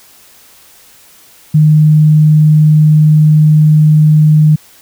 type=tone; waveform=sine; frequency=153.3 Hz; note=D#3; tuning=25 cents flat; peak=-3 dBFS; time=1.54-4.56 s; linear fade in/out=10 ms; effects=white hiss -42 dBFS RMS until 4.81 s